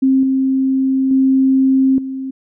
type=tone with level steps; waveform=sine; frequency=265.4 Hz; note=C4; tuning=25 cents sharp; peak=-9 / -12 / -9 / -21 dBFS; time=0.02-2.31 s; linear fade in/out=10 ms; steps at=0.23 / 1.11 / 1.98 s; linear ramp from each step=2 ms; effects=none